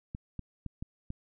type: clicks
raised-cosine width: 5 ms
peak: -25 dBFS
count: 5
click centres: 0.149 / 0.393 / 0.663 / 0.825 / 1.104 s
effects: none